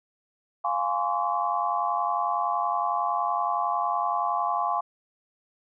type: chord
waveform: sine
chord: Db major seventh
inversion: first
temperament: equal with one note detuned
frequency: 698.5 / 830.6 / 1046.5 / 1137.3 Hz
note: F5 / Ab5 / C6 / Db6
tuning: 0 / 0 / 0 / +44 cents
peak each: -29 dBFS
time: 0.64-4.81 s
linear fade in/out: 10 ms
effects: none